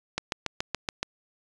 click train, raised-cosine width 0.2 ms, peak -10 dBFS, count 7, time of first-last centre 0.18-1.03 s, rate 7.06 Hz, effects resampled to 22050 Hz

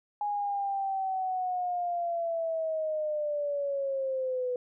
sine linear sweep, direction down, 830.6 to 493.9 Hz, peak -28 dBFS, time 0.21-4.56 s, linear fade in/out 2 ms, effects none

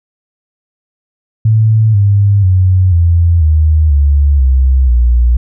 sine tone with pitch steps, 110 / 100.87 / 92.5 / 84.82 / 77.78 / 71.33 / 65.41 / 59.98 Hz, A2 / G2 / F#2 / E2 / D#2 / D2 / C2 / B1, 0 / +50 / 0 / +50 / 0 / -50 / 0 / -50 cents, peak -5 dBFS, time 1.45-5.37 s, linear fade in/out 5 ms, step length 490 ms, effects none

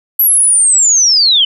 sine linear sweep, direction down, 11870 to 2960 Hz, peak -6 dBFS, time 0.19-1.45 s, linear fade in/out 5 ms, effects none

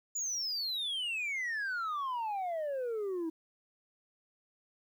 sine exponential sweep, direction down, 7040 to 315.2 Hz, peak -30 dBFS, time 0.15-3.3 s, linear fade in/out 10 ms, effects tanh soft clip ceiling -32 dBFS + 11-bit

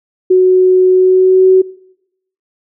sine tone with pitch glide, 370 to 375.4 Hz, F#4 to F#4, 0 to +25 cents, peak -4 dBFS, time 0.3-1.62 s, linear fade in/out 10 ms, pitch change +25 cents, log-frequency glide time 0.9-1.47 s, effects noise-tail reverb RT60 0.8 s tail -21 dB re dry

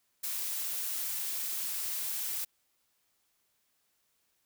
blue noise, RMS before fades -35 dBFS, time 0.23-2.45 s, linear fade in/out 10 ms, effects white hiss -75 dBFS RMS until 4.45 s

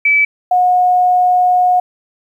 sine tone pair in turn, 2302 / 725.1 Hz, D7 / F#5, -35 / -35 cents, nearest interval octave + minor sixth, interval 2000 cents, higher first, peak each -8 dBFS, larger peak neither, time 0.05-0.25 / 0.51-1.8 s, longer second, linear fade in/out 5 ms, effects 8-bit

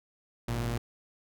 sawtooth tone pair together, 52.56 / 118 Hz, G#1 / A#2, +21 / +22 cents, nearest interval octave + major second, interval 1401 cents, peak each -31 / -27 dBFS, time 0.48-0.78 s, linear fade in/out 5 ms, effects none

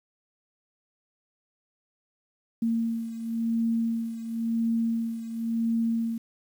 sine beating tone pair, 228.5 / 229.45 Hz, A#3 / A#3, -34 / -27 cents, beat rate 0.95 Hz, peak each -26 / -31 dBFS, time 2.62-6.18 s, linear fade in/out 5 ms, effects 9-bit

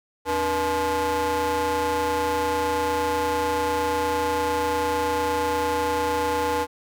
35% pulse ring-modulated tone, 187.9 Hz, F#3, 27 cents sharp, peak -17 dBFS, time 0.25-6.67 s, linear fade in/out 50 ms, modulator 672 Hz, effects none

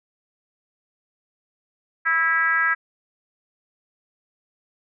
sine tone with frequency modulation, 1633 Hz, G#6, 30 cents flat, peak -17 dBFS, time 2.05-2.75 s, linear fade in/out 20 ms, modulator 323 Hz, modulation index 1.1, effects none

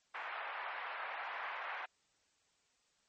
pink band-pass noise, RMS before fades -43 dBFS, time 0.14-1.86 s, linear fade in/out 10 ms, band 770 to 2300 Hz, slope 24 dB/octave, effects white hiss -75 dBFS RMS until 3.08 s + MP3 32 kbps

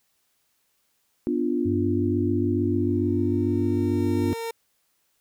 sine chord, B diminished, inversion none, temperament equal, 246.9 / 293.7 / 349.2 Hz, B3 / D4 / F4, 0 / 0 / 0 cents, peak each -26 dBFS, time 1.27-4.33 s, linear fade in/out 0 ms
sine tone, 97.6 Hz, G2, 7 cents flat, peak -26 dBFS, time 1.65-4.34 s, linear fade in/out 10 ms
30% pulse tone with exponential growth, 458.1 Hz, A#4, 30 cents flat, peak -25 dBFS, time 2.57-4.51 s, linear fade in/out 5 ms, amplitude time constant 420 ms
effects white hiss -70 dBFS RMS until 5.2 s

